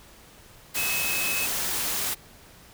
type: tone in noise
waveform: sine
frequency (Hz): 2577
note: E7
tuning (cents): -40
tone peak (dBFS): -28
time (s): 0.76-1.47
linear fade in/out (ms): 20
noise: white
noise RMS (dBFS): -28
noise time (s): 0.74-2.15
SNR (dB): -3
effects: pink hiss -51 dBFS RMS until 2.73 s